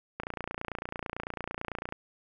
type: click train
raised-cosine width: 0.5 ms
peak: -19 dBFS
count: 51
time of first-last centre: 0.2-1.924 s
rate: 29 Hz
effects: none